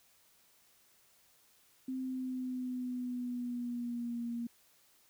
sine tone with pitch glide, 260 to 235.7 Hz, C4 to A#3, -11 to +19 cents, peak -35 dBFS, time 1.88-4.47 s, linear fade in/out 5 ms, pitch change -170 cents, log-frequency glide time 1.98-4.24 s, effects white hiss -67 dBFS RMS until 5.09 s

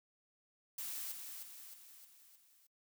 blue noise with echo, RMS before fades -43 dBFS, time 0.78-1.12 s, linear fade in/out 5 ms, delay 310 ms, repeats 5, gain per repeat -5 dB, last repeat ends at 2.67 s, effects noise-tail reverb RT60 0.1 s tail -26 dB re dry

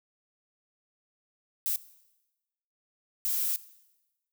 violet noise bursts at uneven times, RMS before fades -29 dBFS, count 2, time 1.66-1.76 / 3.25-3.56 s, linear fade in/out 0 ms, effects noise-tail reverb RT60 1.0 s tail -18 dB re dry

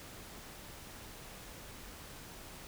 silence, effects pink hiss -50 dBFS RMS until 2.67 s

